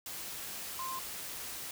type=tone in noise; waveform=sine; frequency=1046.5 Hz; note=C6; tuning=in tune; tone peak=-37 dBFS; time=0.79-0.99 s; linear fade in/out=2 ms; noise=white; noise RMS=-42 dBFS; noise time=0.06-1.71 s; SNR=+2 dB; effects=none